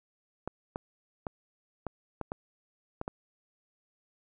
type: clicks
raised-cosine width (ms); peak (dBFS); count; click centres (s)
1; -20; 8; 0.476 / 0.759 / 1.268 / 1.867 / 2.213 / 2.319 / 3.014 / 3.079
effects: none